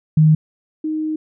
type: tone pair in turn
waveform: sine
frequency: 155.56 / 311.1 Hz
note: D#3 / D#4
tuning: 0 / 0 cents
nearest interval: octave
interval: 1200 cents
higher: second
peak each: -8 / -19 dBFS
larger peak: first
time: 0.17-0.35 / 0.84-1.16 s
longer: second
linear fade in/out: 5 ms
effects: none